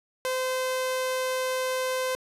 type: tone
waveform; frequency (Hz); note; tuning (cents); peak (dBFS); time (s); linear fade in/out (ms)
sawtooth; 515; C5; -28; -22; 0.25-2.15; 0
effects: resampled to 32000 Hz + 8-bit